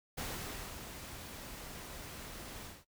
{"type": "noise with ADSR envelope", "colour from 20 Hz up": "pink", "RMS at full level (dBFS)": -40, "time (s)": [0.17, 2.85], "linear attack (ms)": 13, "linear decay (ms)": 600, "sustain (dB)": -7, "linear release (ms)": 200, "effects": ["noise-tail reverb RT60 0.1 s tail -20 dB re dry"]}